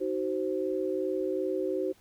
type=chord; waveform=sine; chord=C diminished; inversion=first; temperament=just; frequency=314 / 376.7 / 523.3 Hz; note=Eb4 / Gb4 / C5; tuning=+16 / +31 / 0 cents; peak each=-34 / -30 / -33 dBFS; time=0-1.93 s; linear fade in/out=20 ms; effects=pink hiss -62 dBFS RMS until 2 s